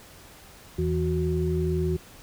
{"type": "tone cluster", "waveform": "sine", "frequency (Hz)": [81.4, 163.4, 366.8], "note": ["E2", "E3", "F#4"], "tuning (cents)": [-21, -15, -15], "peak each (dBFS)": -27, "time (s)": [0.78, 1.97], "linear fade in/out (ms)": 10, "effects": ["pink hiss -49 dBFS RMS until 2.22 s"]}